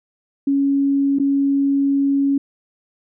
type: tone with dropouts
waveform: sine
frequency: 277.8 Hz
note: C#4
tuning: 4 cents sharp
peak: -14 dBFS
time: 0.47-2.38 s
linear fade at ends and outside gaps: 5 ms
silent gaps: 1.187-1.197 s
effects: none